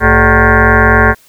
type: tone with frequency modulation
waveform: sine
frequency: 760 Hz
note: F#5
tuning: 46 cents sharp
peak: -4 dBFS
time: 0-1.15 s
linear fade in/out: 50 ms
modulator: 164 Hz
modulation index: 6.4
effects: white hiss -46 dBFS RMS until 1.28 s